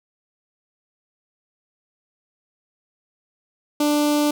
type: tone with notch filter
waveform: sawtooth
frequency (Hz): 295.4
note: D4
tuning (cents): +10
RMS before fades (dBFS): -19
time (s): 3.8-4.31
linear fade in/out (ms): 5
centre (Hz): 1800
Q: 1.2
effects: none